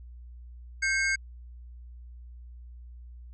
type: tone pair together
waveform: square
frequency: 1574 / 2171 Hz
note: G6 / C#7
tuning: +7 / -37 cents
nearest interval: tritone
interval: 556 cents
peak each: -28 dBFS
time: 0.82-1.16 s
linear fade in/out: 10 ms
effects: added 60 Hz sine -43 dBFS peak until 3.33 s + resampled to 22050 Hz